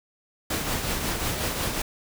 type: noise with tremolo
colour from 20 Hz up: pink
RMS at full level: -26 dBFS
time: 0.5-1.82 s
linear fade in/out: 5 ms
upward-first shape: triangle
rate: 5.5 Hz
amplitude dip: 45%
effects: none